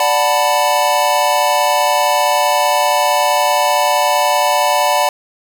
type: chord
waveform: square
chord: B minor seventh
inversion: first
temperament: equal with one note detuned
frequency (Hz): 587.3 / 740 / 880 / 990.6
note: D5 / F#5 / A5 / B5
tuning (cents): 0 / 0 / 0 / +5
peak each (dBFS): -18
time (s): 0-5.09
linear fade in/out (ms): 2
effects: none